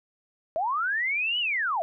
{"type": "linear two-way sweep", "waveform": "sine", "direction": "up then down", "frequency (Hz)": [613, 3005, 613], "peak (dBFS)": -24, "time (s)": [0.56, 1.82], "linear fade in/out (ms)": 0, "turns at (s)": 1.39, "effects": []}